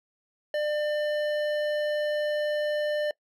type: tone with hard clipping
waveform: sine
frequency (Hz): 598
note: D5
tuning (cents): +31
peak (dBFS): -27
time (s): 0.54-3.11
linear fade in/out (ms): 2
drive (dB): 12
effects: noise-tail reverb RT60 0.1 s tail -23 dB re dry